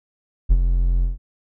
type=tone with ADSR envelope; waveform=triangle; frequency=43.65 Hz; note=F1; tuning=in tune; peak=-6 dBFS; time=0.49-1.18 s; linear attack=26 ms; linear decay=47 ms; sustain=-7 dB; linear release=150 ms; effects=none